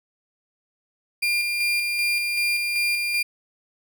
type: tone with tremolo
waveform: 35% pulse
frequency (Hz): 2400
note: D7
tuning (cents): +37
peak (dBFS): -18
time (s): 1.22-3.23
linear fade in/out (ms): 10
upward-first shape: square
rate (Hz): 2.6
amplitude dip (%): 30
effects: none